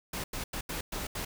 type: noise bursts at uneven times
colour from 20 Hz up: pink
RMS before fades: -36 dBFS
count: 6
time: 0.13-0.24 / 0.33-0.44 / 0.53-0.61 / 0.69-0.81 / 0.92-1.07 / 1.15-1.25 s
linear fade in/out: 5 ms
effects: none